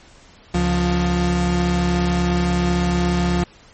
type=tone pair together; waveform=35% pulse; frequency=69.9 / 176.14 Hz; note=C#2 / F3; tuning=+15 / +15 cents; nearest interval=octave + major third; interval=1600 cents; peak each=-20 / -16 dBFS; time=0.54-3.44 s; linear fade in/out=5 ms; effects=pink hiss -48 dBFS RMS until 3.73 s + MP3 32 kbps